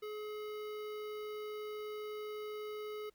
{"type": "tone with notch filter", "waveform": "square", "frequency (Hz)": 424, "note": "G#4", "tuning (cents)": 36, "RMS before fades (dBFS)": -43, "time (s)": [0.02, 3.1], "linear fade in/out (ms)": 10, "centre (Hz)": 7800, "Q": 0.67, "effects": ["pink hiss -75 dBFS RMS until 3.14 s"]}